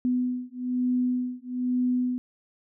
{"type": "beating tone pair", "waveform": "sine", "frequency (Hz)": [249.2, 250.3], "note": ["B3", "B3"], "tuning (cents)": [16, 23], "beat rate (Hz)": 1.1, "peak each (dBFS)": -27, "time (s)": [0.05, 2.18], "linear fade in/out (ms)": 0, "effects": []}